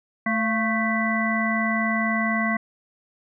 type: harmonic tone with a mistuned harmonic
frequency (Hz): 220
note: A3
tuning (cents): 0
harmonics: 1 / 3 / 5 / 7 / 9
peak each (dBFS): -24 / -29 / -29 / -33 / -25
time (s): 0.26-2.57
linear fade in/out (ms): 5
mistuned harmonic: 3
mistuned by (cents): +62
effects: none